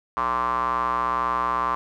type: tone with band-pass filter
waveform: square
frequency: 61 Hz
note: B1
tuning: 21 cents flat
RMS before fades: -24 dBFS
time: 0.17-1.75 s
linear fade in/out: 0 ms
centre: 1100 Hz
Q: 10
effects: none